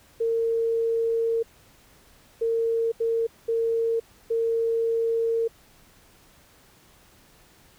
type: tone bursts at uneven times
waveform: sine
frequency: 457.3 Hz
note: A#4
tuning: 33 cents flat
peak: -21 dBFS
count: 5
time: 0.2-1.43 / 2.41-2.92 / 3-3.27 / 3.48-4 / 4.3-5.48 s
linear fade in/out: 10 ms
effects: pink hiss -56 dBFS RMS until 7.78 s